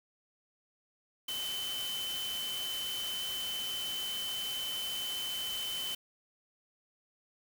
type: tone in noise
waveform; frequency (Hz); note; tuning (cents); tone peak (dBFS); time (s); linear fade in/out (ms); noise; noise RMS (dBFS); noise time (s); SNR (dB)
sine; 3053; G7; -46; -35; 1.28-5.95; 5; white; -42; 1.28-5.95; +4
effects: none